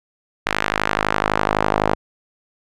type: tone with band-pass filter sweep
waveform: sawtooth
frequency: 51.91 Hz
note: G#1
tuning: in tune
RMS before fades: -20 dBFS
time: 0.46-1.95 s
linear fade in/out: 10 ms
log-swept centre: 1900 to 790 Hz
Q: 1.1
effects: none